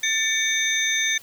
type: tone cluster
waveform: sine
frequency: 1777 / 2259 / 3635 / 6170 Hz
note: A6 / C#7 / A#7 / G8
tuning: +17 / +32 / -44 / -28 cents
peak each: -25 dBFS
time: 0.03-1.18 s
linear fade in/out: 5 ms
effects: tanh soft clip ceiling -10 dBFS + white hiss -47 dBFS RMS until 1.22 s